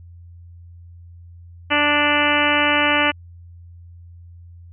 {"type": "harmonic tone", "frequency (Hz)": 293.7, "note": "D4", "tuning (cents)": 0, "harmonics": [1, 2, 3, 4, 5, 6, 7, 8, 9, 10], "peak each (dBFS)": [-24, -24, -24, -24, -24, -24, -24, -24, -24, -24], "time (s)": [1.7, 3.12], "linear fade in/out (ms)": 20, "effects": ["added 86 Hz sine -39 dBFS peak until 4.72 s"]}